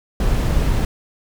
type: noise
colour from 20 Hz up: brown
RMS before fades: -17 dBFS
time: 0.2-0.85 s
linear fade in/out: 2 ms
effects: none